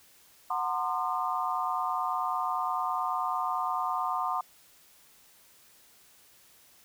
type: tone cluster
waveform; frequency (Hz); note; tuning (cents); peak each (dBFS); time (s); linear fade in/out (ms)
sine; 738 / 913 / 1042 / 1212; F#5 / A#5 / C6 / D#6; -5 / -36 / -7 / -46; -33 / -35 / -32 / -33; 0.5-4.41; 5
effects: white hiss -59 dBFS RMS until 6.84 s